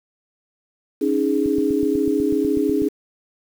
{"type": "chord", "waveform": "sine", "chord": "C# suspended second", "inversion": "none", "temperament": "equal", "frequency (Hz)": [277.2, 311.1, 415.3], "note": ["C#4", "D#4", "G#4"], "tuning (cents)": [0, 0, 0], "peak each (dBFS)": -21, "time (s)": [1.01, 2.89], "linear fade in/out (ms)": 10}
{"type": "click train", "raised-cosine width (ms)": 3, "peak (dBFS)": -18, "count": 12, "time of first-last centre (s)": [1.46, 2.82], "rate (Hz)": 8.09}
{"effects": ["7-bit"]}